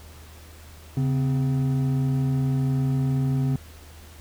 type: tone pair together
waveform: triangle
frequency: 136.69 / 257 Hz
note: C#3 / C4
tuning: -24 / -31 cents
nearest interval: major seventh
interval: 1093 cents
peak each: -19 / -26 dBFS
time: 0.97-3.56 s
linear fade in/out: 2 ms
effects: added 78 Hz sine -44 dBFS peak until 4.2 s + pink hiss -49 dBFS RMS until 4.2 s